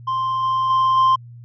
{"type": "tone with level steps", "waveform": "triangle", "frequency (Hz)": 1047, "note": "C6", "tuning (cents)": 1, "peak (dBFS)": [-17, -15, -12, -10], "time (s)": [0.07, 1.16], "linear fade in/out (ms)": 10, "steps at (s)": [0.43, 0.7, 0.97], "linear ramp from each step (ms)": 2, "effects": ["added 119 Hz sine -37 dBFS peak until 1.44 s", "resampled to 11025 Hz"]}